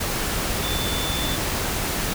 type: tone in noise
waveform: sine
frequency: 3520 Hz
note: A7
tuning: in tune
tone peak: -29 dBFS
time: 0.63-1.36 s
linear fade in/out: 10 ms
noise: pink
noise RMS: -25 dBFS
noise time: 0-2.14 s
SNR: -7 dB
effects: none